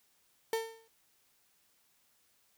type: tone with exponential decay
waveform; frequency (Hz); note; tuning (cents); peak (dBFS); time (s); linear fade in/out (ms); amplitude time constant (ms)
35% pulse; 450.9; A4; +42; -26; 0.53-0.88; 2; 76
effects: white hiss -71 dBFS RMS until 2.57 s